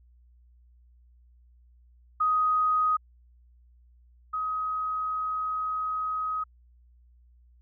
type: tone pair in turn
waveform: sine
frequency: 1252 / 1262.9 Hz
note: D#6 / D#6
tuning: +10 / +25 cents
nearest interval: unison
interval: 15 cents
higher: second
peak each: -21 / -27 dBFS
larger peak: first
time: 2.2-2.97 / 4.33-6.44 s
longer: second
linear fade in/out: 10 ms
effects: added 60 Hz sine -55 dBFS peak until 7.61 s

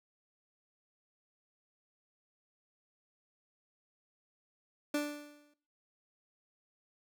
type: tone with exponential decay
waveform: 30% pulse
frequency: 293.7 Hz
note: D4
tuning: in tune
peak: -26 dBFS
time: 4.94-5.54 s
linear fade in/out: 5 ms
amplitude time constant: 130 ms
effects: noise-tail reverb RT60 0.4 s tail -17 dB re dry

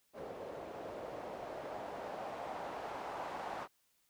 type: noise with low-pass filter sweep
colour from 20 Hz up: blue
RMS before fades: -44 dBFS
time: 0.13-3.68 s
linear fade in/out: 50 ms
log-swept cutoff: 510 to 850 Hz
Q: 2.1
effects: white hiss -75 dBFS RMS until 4.09 s

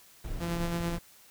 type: noise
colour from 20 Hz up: brown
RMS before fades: -37 dBFS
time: 0.24-0.99 s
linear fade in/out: 5 ms
type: tone with tremolo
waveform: sawtooth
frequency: 170.4 Hz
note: F3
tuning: 42 cents flat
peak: -25 dBFS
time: 0.39-0.99 s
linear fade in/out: 50 ms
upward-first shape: sine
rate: 9 Hz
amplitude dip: 35%
effects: white hiss -57 dBFS RMS until 1.3 s

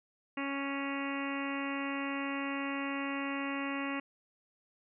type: harmonic tone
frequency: 277.4 Hz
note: C#4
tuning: 1 cent sharp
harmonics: 1 / 2 / 3 / 4 / 5 / 6 / 7 / 8 / 9 / 10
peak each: -36 / -44 / -46 / -42 / -47 / -49 / -43 / -46 / -46 / -45 dBFS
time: 0.37-4 s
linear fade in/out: 5 ms
effects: none

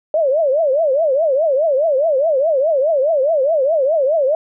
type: tone with vibrato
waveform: sine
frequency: 587.3 Hz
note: D5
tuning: in tune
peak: -12 dBFS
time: 0.14-4.35 s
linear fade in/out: 2 ms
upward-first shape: triangle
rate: 4.8 Hz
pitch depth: 260 cents each way
effects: none

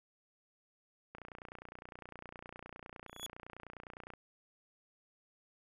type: click train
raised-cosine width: 0.5 ms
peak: -32 dBFS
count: 90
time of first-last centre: 1.15-4.137 s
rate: 29.8 Hz
type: tone with exponential growth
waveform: sawtooth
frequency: 3384 Hz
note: G#7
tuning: 32 cents sharp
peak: -33 dBFS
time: 3.08-3.26 s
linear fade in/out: 0 ms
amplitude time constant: 38 ms
effects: resampled to 32000 Hz

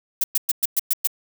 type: noise bursts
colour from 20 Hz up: violet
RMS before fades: -19 dBFS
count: 7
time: 0.21-1.073 s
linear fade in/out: 5 ms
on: 29 ms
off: 110 ms
effects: none

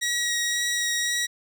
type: tone with vibrato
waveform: 15% pulse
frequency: 1906 Hz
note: A#6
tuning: 38 cents sharp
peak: -17 dBFS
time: 0.01-1.27 s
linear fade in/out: 20 ms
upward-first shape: sine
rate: 1.9 Hz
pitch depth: 10 cents each way
effects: none

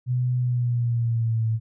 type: tone with pitch glide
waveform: sine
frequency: 124.9 to 111.92 Hz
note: B2 to A2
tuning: +20 to +30 cents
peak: -20 dBFS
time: 0.06-1.6 s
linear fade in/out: 50 ms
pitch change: -190 cents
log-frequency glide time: 0.38-1.45 s
effects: none

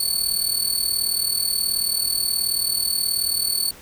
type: tone with amplitude modulation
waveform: 20% pulse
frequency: 4456 Hz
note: C#8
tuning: 8 cents sharp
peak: -11 dBFS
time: 0-3.71 s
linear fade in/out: 5 ms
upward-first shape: sine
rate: 38.6 Hz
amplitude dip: 70%
effects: pink hiss -44 dBFS RMS until 3.81 s

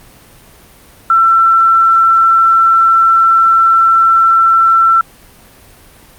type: tone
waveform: sine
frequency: 1343 Hz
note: E6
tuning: 32 cents sharp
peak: -5 dBFS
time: 1.1-5.01 s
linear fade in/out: 2 ms
effects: pink hiss -41 dBFS RMS until 6.18 s + Opus 32 kbps

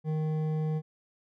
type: tone with hard clipping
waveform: sine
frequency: 155.56 Hz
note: D#3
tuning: in tune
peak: -29 dBFS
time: 0.04-0.82 s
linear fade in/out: 50 ms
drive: 9 dB
effects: none

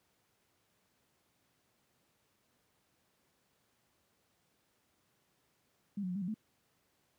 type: tone with pitch steps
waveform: sine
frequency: 202.1 / 183.2 / 179.4 / 201.5 / 177.8 / 216.8 Hz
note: G#3 / F#3 / F3 / G3 / F3 / A3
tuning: -47 / -17 / +47 / +48 / +31 / -25 cents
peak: -34 dBFS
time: 5.97-6.342 s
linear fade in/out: 5 ms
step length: 62 ms
effects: pink hiss -75 dBFS RMS until 7.18 s + high-pass 100 Hz 12 dB/octave

